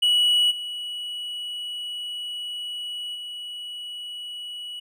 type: tone with level steps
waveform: triangle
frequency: 2934 Hz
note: F#7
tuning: 15 cents flat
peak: -15 / -28 / -31 dBFS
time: 0.02-4.8 s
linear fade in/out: 10 ms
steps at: 0.5 / 3.14 s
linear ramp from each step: 20 ms
effects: none